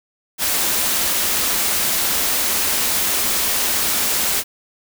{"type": "band-stop noise", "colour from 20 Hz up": "white", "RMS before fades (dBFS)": -19, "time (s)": [0.38, 4.44], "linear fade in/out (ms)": 50, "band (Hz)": [100, 160], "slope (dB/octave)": 96, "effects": []}